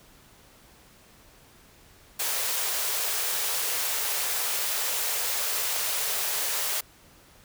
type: high-pass noise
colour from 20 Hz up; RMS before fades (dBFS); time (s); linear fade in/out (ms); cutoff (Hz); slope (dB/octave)
white; -28; 2.19-6.81; 10; 390; 96
effects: pink hiss -55 dBFS RMS until 7.44 s